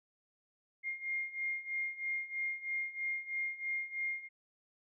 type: beating tone pair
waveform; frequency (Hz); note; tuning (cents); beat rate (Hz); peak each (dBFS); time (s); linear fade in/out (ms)
sine; 2122 / 2125.1; C7 / C7; +24 / +26; 3.1; -40 / -37; 0.83-4.29; 50
effects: none